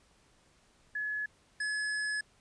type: tone pair in turn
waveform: sine / square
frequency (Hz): 1702 / 1702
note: G#6 / G#6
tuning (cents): +42 / +42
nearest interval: unison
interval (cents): 0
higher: neither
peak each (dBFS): -32 / -32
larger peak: neither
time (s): 0.95-1.26 / 1.6-2.21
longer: second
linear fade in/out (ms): 5
effects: pink hiss -66 dBFS RMS until 2.4 s + resampled to 22050 Hz